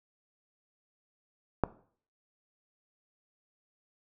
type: click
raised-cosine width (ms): 1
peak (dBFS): -10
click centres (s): 1.637
effects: noise-tail reverb RT60 0.5 s tail -18 dB re dry